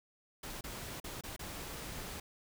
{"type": "noise with dropouts", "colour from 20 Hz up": "pink", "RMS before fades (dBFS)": -44, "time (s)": [0.43, 2.2], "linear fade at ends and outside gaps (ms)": 5, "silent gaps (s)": [[0.61, 0.639], [1.001, 1.041], [1.211, 1.236], [1.364, 1.392]], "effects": []}